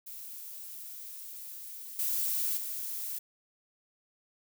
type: noise with level steps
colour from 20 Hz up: violet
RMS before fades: -44 / -31 / -37 dBFS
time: 0.06-3.19 s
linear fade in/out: 10 ms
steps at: 1.99 / 2.57 s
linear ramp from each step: 2 ms
effects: none